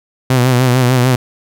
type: tone with vibrato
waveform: sawtooth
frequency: 126.2 Hz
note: B2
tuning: 38 cents sharp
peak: -5 dBFS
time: 0.3-1.16 s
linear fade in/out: 5 ms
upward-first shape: sine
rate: 6.7 Hz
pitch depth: 61 cents each way
effects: none